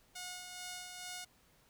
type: tone with tremolo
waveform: 5% pulse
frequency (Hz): 724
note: F#5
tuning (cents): -38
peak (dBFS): -31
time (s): 0.15-1.25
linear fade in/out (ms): 10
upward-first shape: sine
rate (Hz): 2.3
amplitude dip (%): 40
effects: pink hiss -68 dBFS RMS until 1.69 s